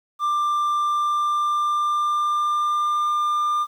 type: tone with pitch glide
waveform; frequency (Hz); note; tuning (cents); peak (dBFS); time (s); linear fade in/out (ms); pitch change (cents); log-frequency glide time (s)
triangle; 1186 to 1199.8; D6 to D6; +17 to +37; -17; 0.19-3.67; 50; +20; 0.74-3.23
effects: 9-bit